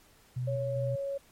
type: tone with tremolo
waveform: sine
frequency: 125.1 Hz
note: B2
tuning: 23 cents sharp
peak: -30 dBFS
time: 0.36-0.96 s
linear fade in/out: 10 ms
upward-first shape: square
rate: 2.5 Hz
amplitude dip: 30%
type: tone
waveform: sine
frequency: 554.4 Hz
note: C#5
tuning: in tune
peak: -31 dBFS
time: 0.47-1.18 s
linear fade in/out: 10 ms
effects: pink hiss -61 dBFS RMS until 1.31 s + MP3 64 kbps